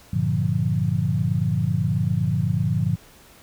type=chord; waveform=sine; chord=G minor seventh; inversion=none; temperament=equal; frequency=98 / 116.54 / 146.83 / 174.61 Hz; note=G2 / Bb2 / D3 / F3; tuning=0 / 0 / 0 / 0 cents; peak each=-26 / -24 / -24 / -25 dBFS; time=0.13-2.96 s; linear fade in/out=5 ms; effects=pink hiss -50 dBFS RMS until 3.42 s